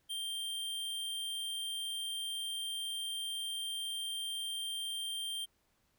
square tone, 3169 Hz, G7, 18 cents sharp, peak -37 dBFS, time 0.09-5.46 s, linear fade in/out 20 ms, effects pink hiss -75 dBFS RMS until 5.98 s

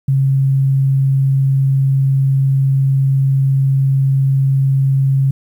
sine tone with vibrato, 135.7 Hz, C#3, 36 cents flat, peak -10 dBFS, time 0.08-5.31 s, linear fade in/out 5 ms, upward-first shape sine, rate 20 Hz, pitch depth 28 cents each way, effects 8-bit

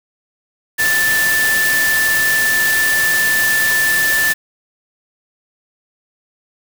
sine tone in noise, 1760 Hz, A6, in tune, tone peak -13 dBFS, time 0.78-4.34 s, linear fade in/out 20 ms, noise white, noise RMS -20 dBFS, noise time 0.78-4.34 s, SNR +4 dB, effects none

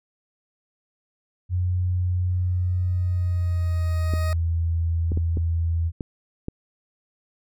sine tone with pitch glide, 90.2 to 83.19 Hz, F#2 to E2, -44 to +16 cents, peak -20 dBFS, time 1.49-5.92 s, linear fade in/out 50 ms, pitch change -140 cents, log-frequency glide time 3.13-4.12 s
20% pulse tone with exponential growth, 626 Hz, D#5, 10 cents sharp, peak -25 dBFS, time 2.3-4.33 s, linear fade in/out 1 ms, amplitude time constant 440 ms
clicks, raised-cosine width 3 ms, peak -16 dBFS, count 6, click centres 4.137 / 5.119 / 5.174 / 5.372 / 6.008 / 6.484 s
effects none

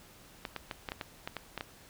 clicks, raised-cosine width 0.3 ms, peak -20 dBFS, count 10, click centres 0.452 / 0.563 / 0.712 / 0.888 / 0.919 / 1.012 / 1.275 / 1.367 / 1.577 / 1.609 s, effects pink hiss -56 dBFS RMS until 1.89 s

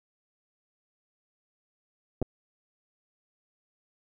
clicks, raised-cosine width 2 ms, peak -16 dBFS, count 2, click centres 2.217 / 2.225 s, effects none

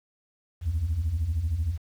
sine beating tone pair, 71.4 / 84.4 Hz, D2 / E2, -48 / +41 cents, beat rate 13 Hz, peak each -29 / -24 dBFS, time 0.61-1.78 s, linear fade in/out 50 ms, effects tanh soft clip ceiling -20 dBFS + 9-bit

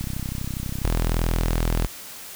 click train, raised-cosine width 5 ms, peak -17 dBFS, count 28, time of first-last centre 0.01-0.849 s, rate 32.2 Hz
sawtooth tone, 41.2 Hz, E1, in tune, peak -16 dBFS, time 0.84-1.87 s, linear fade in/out 10 ms
effects white hiss -39 dBFS RMS until 2.35 s

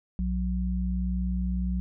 sine tone pair together, 60.9 / 182.49 Hz, B1 / F#3, -24 / -24 cents, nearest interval octave + perfect fifth, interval 1900 cents, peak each -27 / -29 dBFS, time 0.19-1.8 s, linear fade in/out 0 ms, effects none

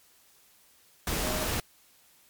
sine tone in noise, 622.3 Hz, D#5, in tune, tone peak -35 dBFS, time 1.23-1.44 s, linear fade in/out 2 ms, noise pink, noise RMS -30 dBFS, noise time 1.07-1.6 s, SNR -8 dB, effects white hiss -61 dBFS RMS until 2.29 s + MP3 96 kbps

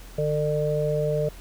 harmonic tone, 150 Hz, D3, 37 cents sharp, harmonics 1 / 3 / 4, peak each -26 / -26 / -26 dBFS, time 0.18-1.29 s, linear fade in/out 5 ms, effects added 43 Hz sine -41 dBFS peak until 1.4 s + pink hiss -48 dBFS RMS until 1.4 s

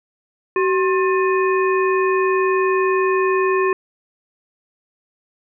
harmonic tone with a mistuned harmonic, 356.2 Hz, F4, 34 cents sharp, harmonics 1 / 3 / 5 / 7, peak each -16 / -21 / -26 / -28 dBFS, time 0.56-3.73 s, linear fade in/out 2 ms, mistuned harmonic 1, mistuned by +110 cents, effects none

